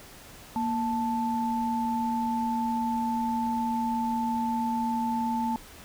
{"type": "tone pair together", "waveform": "sine", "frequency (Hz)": [234.3, 880], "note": ["A#3", "A5"], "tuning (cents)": [9, 0], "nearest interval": "octave + major seventh", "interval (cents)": 2291, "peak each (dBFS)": -28, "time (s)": [0.56, 5.56], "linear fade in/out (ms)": 0, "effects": ["pink hiss -48 dBFS RMS until 5.84 s"]}